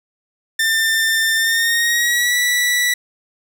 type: tone with pitch glide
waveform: sawtooth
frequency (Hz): 1793 to 1955.3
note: A6 to B6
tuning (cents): +32 to -18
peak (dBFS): -11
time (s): 0.59-2.94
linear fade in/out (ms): 5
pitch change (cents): +150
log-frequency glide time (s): 1.37-2.36
effects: none